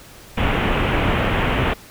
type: low-pass noise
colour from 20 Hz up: pink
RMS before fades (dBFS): -19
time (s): 0.37-1.74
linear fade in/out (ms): 10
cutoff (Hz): 3100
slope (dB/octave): 48
effects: pink hiss -43 dBFS RMS until 1.9 s